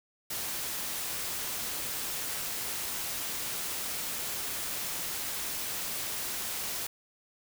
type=noise; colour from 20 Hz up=white; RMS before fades=-35 dBFS; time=0.3-6.87 s; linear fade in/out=5 ms; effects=none